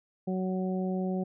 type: harmonic tone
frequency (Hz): 186.2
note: F#3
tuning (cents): +11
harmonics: 1 / 2 / 3 / 4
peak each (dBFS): -29 / -35 / -39 / -41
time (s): 0.27-1.24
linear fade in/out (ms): 10
effects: none